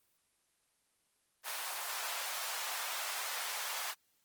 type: high-pass noise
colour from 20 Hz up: pink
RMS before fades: -39 dBFS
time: 1.43-3.95 s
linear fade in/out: 50 ms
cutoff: 720 Hz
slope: 24 dB/octave
effects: white hiss -75 dBFS RMS until 4.24 s + Opus 24 kbps